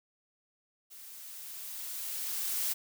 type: noise with level ramp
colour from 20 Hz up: blue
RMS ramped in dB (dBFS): -50 to -31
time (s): 0.9-2.74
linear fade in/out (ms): 20
effects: none